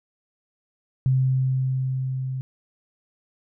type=tone with level ramp; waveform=sine; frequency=130.81 Hz; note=C3; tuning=in tune; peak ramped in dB=-16 to -26 dBFS; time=1.06-2.41 s; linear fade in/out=0 ms; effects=none